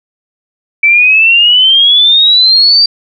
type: exponential sweep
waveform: sine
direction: up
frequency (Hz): 2305 to 4699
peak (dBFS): -3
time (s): 0.83-2.86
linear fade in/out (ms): 5
effects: none